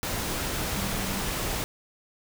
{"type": "tone in noise", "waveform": "sine", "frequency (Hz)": 196, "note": "G3", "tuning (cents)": 0, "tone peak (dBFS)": -35, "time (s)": [0.76, 1.21], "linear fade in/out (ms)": 0, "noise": "pink", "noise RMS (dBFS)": -30, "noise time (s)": [0.03, 1.64], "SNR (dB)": -8, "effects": []}